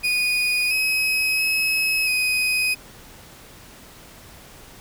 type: tone with pitch steps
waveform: 35% pulse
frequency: 2470 / 2549 / 2567 / 2507 Hz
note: D#7 / D#7 / E7 / D#7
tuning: -13 / +41 / -47 / +12 cents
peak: -17 dBFS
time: 0.03-2.75 s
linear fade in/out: 20 ms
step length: 680 ms
effects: pink hiss -45 dBFS RMS until 4.8 s